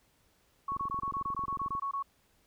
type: tone bursts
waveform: sine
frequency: 1108.7 Hz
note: C#6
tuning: in tune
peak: -31 dBFS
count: 12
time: 0.68-2.026 s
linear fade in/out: 5 ms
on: 92 ms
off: 22 ms
type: click train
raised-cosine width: 3 ms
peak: -32 dBFS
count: 24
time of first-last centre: 0.72-1.751 s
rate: 22.3 Hz
effects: pink hiss -69 dBFS RMS until 2.46 s